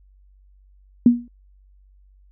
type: tone with exponential decay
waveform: sine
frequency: 239.8 Hz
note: A#3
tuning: 49 cents sharp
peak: -5 dBFS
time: 1.06-1.28 s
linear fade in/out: 2 ms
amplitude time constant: 46 ms
effects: added 48 Hz sine -50 dBFS peak until 2.31 s